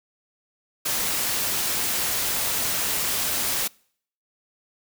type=noise; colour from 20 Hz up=white; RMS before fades=-25 dBFS; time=0.85-3.68 s; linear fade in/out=10 ms; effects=noise-tail reverb RT60 0.6 s tail -26 dB re dry